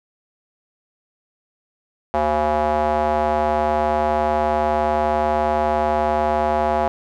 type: tone with band-pass filter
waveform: square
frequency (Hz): 75.8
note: D#2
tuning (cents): -45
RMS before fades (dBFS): -19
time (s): 2.14-6.88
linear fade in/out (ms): 0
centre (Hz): 750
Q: 3.3
effects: none